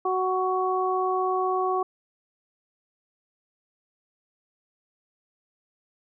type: harmonic tone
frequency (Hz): 372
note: F#4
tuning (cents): +9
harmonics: 1 / 2 / 3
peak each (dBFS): -26 / -27 / -27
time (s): 0.05-1.83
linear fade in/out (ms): 5
effects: none